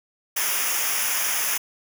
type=noise with comb filter; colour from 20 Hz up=white; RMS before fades=-24 dBFS; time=0.36-1.58 s; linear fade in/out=10 ms; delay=0.24 ms; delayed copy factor=-0.85; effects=none